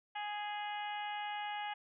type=harmonic tone; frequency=415.3 Hz; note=G#4; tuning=in tune; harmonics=2 / 3 / 4 / 5 / 6 / 7 / 8; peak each=-39 / -53 / -47 / -48 / -52 / -48 / -58 dBFS; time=0.15-1.74 s; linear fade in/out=10 ms; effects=none